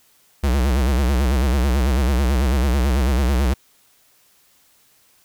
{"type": "tone with vibrato", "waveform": "square", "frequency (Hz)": 65.5, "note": "C2", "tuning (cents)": 2, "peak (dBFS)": -16, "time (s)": [0.43, 3.54], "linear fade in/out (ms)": 10, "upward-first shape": "sine", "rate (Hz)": 9.1, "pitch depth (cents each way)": 160, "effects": ["white hiss -57 dBFS RMS until 5.24 s"]}